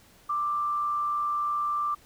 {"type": "tone with frequency modulation", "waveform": "sine", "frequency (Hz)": 1180, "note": "D6", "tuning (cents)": 8, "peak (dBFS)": -25, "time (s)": [0.29, 1.95], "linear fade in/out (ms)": 10, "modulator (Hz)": 123, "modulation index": 0.26, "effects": ["pink hiss -57 dBFS RMS until 2.05 s"]}